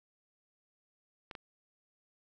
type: clicks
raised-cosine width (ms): 0.3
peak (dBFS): -27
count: 2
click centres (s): 1.312 / 1.352
effects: none